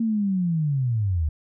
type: linear sweep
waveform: sine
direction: down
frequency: 231.2 to 72 Hz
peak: -20 dBFS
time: 0-1.29 s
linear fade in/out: 5 ms
effects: none